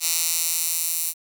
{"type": "tone with high-pass filter sweep", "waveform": "10% pulse", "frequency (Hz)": 165.4, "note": "E3", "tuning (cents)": 6, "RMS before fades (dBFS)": -24, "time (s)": [0, 1.14], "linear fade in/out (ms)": 50, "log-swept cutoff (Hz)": [5900, 9800], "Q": 0.82, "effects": []}